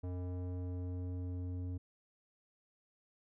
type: tone with low-pass filter sweep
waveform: square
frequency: 90.2 Hz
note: F#2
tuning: 44 cents flat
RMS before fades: -40 dBFS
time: 0.03-1.78 s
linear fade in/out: 10 ms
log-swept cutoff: 590 to 300 Hz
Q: 1
effects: none